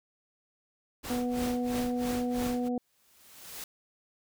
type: noise with tremolo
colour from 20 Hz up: pink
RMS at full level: -37 dBFS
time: 1.03-2.69 s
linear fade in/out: 20 ms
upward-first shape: sine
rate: 3 Hz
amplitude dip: 90%
type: harmonic tone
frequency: 245.7 Hz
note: B3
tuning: 9 cents flat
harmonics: 1 / 2 / 3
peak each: -29 / -35 / -39 dBFS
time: 1.1-2.78 s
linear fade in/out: 2 ms
type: noise with exponential growth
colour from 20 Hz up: white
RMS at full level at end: -39 dBFS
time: 2.76-3.64 s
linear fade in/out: 2 ms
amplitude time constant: 190 ms
effects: none